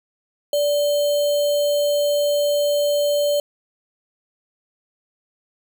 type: tone with sample-and-hold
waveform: sine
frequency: 582 Hz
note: D5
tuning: 16 cents flat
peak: -16 dBFS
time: 0.53-3.4 s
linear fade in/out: 2 ms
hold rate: 3675 Hz
effects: none